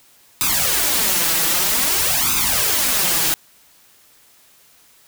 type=noise with flanger; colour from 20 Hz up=white; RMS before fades=-18 dBFS; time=0.41-3.34 s; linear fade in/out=0 ms; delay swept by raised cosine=0.8 to 6.2 ms; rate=0.52 Hz; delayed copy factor=+0.85; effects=white hiss -52 dBFS RMS until 5.07 s